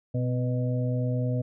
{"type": "harmonic tone with a mistuned harmonic", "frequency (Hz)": 124, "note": "B2", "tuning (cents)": 7, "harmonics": [1, 2, 4, 5], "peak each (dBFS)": [-25, -32, -35, -37], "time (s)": [0.14, 1.42], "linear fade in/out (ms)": 10, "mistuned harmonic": 2, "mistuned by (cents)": 37, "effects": []}